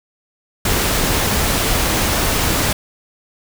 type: noise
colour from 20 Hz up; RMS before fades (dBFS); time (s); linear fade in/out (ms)
pink; -17; 0.65-2.73; 5
effects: none